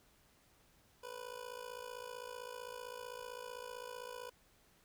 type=tone with amplitude modulation; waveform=25% pulse; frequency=493.9 Hz; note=B4; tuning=in tune; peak=-38 dBFS; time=1.03-4.3 s; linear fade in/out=10 ms; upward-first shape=sine; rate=55.6 Hz; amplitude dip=85%; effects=pink hiss -69 dBFS RMS until 4.84 s